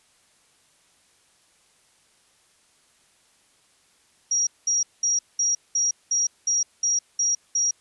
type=tone bursts; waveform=sine; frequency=5690 Hz; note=F8; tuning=31 cents sharp; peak=-19 dBFS; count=10; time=4.31-7.71 s; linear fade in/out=5 ms; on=160 ms; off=200 ms; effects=white hiss -61 dBFS RMS until 7.8 s + resampled to 24000 Hz